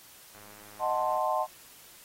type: click train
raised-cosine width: 0.5 ms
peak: -38 dBFS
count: 87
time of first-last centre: 0.35-1.177 s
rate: 104 Hz
type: chord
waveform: sine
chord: D# diminished seventh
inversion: none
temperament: equal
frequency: 622.3 / 740 / 880 / 1046.5 Hz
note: D#5 / F#5 / A5 / C6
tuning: 0 / 0 / 0 / 0 cents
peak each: -31 dBFS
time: 0.79-1.47 s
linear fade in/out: 50 ms
effects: white hiss -53 dBFS RMS until 2.04 s + AAC 48 kbps